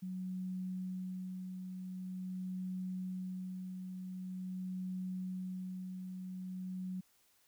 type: tone with tremolo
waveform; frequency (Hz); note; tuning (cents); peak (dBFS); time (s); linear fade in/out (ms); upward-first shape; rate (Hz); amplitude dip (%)
sine; 185; F#3; 0; -37; 0.02-7.01; 10; sine; 0.45; 40
effects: white hiss -71 dBFS RMS until 7.47 s

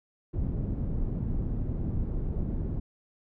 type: low-pass noise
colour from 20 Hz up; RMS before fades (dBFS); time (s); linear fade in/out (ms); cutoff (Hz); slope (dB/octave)
pink; -30; 0.33-2.8; 10; 230; 12
effects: none

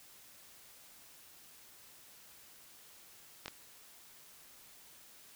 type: clicks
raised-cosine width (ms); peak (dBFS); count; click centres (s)
0.2; -23; 2; 3.459 / 3.481
effects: white hiss -58 dBFS RMS until 5.35 s

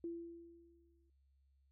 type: tone with exponential decay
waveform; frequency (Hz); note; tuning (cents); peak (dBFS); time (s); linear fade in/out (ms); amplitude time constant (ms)
sine; 338.2; E4; +44; -39; 0.04-1.1; 2; 230
effects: added 68 Hz sine -70 dBFS peak until 1.71 s

